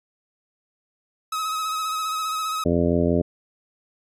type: tone with vibrato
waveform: 45% pulse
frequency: 1276 Hz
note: D#6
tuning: 43 cents sharp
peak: -24 dBFS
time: 1.32-2.64 s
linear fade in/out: 5 ms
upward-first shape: sine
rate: 15 Hz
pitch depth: 27 cents each way
type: harmonic tone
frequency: 85.5 Hz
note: F2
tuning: 36 cents flat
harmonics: 1 / 2 / 3 / 4 / 5 / 6 / 7 / 8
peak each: -26 / -24 / -23 / -26 / -25 / -31 / -26 / -39 dBFS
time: 2.65-3.22 s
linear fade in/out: 10 ms
effects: resampled to 32000 Hz